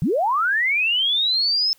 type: linear sweep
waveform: sine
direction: up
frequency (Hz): 123.47 to 5274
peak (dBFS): -17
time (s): 0.02-1.73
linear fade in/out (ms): 0
effects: white hiss -57 dBFS RMS until 1.78 s